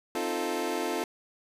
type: chord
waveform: 25% pulse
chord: F dominant seventh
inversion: second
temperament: equal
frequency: 261.6 / 311.1 / 349.2 / 440 Hz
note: C4 / Eb4 / F4 / A4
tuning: 0 / 0 / 0 / 0 cents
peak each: -33 / -32 / -29 / -30 dBFS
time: 0.15-1.04 s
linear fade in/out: 2 ms
effects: resampled to 32000 Hz